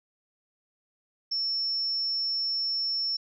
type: tone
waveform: sine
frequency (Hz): 5400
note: E8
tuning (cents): +41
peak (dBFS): -26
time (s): 1.31-3.17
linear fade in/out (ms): 10
effects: none